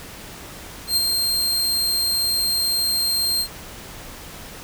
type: tone with ADSR envelope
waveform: sawtooth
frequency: 4186 Hz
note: C8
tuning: in tune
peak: -12 dBFS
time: 0.87-3.48 s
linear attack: 100 ms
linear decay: 13 ms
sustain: -4 dB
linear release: 75 ms
effects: pink hiss -38 dBFS RMS until 4.63 s